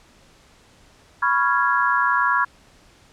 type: chord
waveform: sine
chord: C# dominant seventh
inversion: third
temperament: equal with one note detuned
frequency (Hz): 987.8 / 1108.7 / 1386.5 / 1661.2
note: B5 / C#6 / E#6 / G#6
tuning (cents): 0 / 0 / -13 / 0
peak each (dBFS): -22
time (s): 1.22-2.45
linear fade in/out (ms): 10
effects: pink hiss -53 dBFS RMS until 3.12 s + low-pass 8000 Hz 12 dB/octave